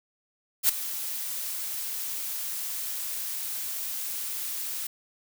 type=noise with ADSR envelope; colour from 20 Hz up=blue; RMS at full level=-18 dBFS; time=0.63-4.87 s; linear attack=61 ms; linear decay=5 ms; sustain=-15 dB; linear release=4 ms; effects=none